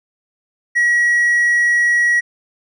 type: tone with hard clipping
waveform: sine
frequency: 1915 Hz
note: A#6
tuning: 46 cents sharp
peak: -12 dBFS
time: 0.75-2.21 s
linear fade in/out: 20 ms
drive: 2 dB
effects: none